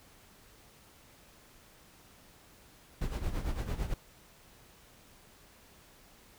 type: noise with tremolo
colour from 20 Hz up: brown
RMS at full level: -31 dBFS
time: 3.01-3.94 s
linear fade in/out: 5 ms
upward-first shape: sine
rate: 8.9 Hz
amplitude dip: 70%
effects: pink hiss -59 dBFS RMS until 6.38 s